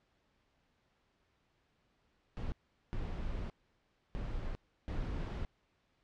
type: noise bursts at uneven times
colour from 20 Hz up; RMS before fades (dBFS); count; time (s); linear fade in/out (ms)
brown; -38; 4; 2.37-2.52 / 2.93-3.5 / 4.15-4.55 / 4.88-5.45; 0
effects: pink hiss -75 dBFS RMS until 6.03 s + low-pass 4000 Hz 12 dB/octave